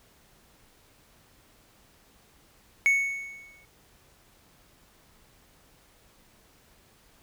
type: tone with exponential decay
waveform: triangle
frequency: 2215 Hz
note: C#7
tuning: 2 cents flat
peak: -15 dBFS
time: 2.86-3.65 s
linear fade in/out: 0 ms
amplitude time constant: 170 ms
effects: pink hiss -60 dBFS RMS until 7.22 s